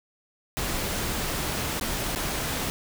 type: noise with dropouts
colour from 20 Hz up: pink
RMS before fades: -29 dBFS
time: 0.57-2.7 s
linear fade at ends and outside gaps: 0 ms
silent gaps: 1.798-1.811 / 2.15-2.159 s
effects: none